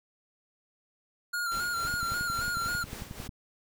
square tone with vibrato, 1402 Hz, F6, 6 cents sharp, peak -30 dBFS, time 1.33-2.84 s, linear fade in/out 10 ms, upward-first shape square, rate 3.7 Hz, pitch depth 35 cents each way
pink noise with tremolo, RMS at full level -42 dBFS, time 1.51-3.28 s, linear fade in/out 10 ms, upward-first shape sine, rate 3.6 Hz, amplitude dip 60%
click train, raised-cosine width 5 ms, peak -27 dBFS, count 17, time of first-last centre 1.85-3.291 s, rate 11.1 Hz
effects none

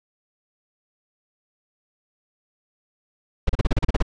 brown noise bursts, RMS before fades -17 dBFS, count 10, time 3.47-4.025 s, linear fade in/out 5 ms, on 24 ms, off 35 ms, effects low-pass 5000 Hz 12 dB/octave

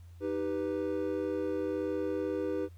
triangle chord, Eb augmented, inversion none, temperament equal, 311.1 / 392 / 493.9 Hz, Eb4 / G4 / B4, 0 / 0 / 0 cents, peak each -33 dBFS, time 0.2-2.69 s, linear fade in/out 50 ms, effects added 86 Hz sine -48 dBFS peak until 2.77 s + pink hiss -68 dBFS RMS until 2.77 s

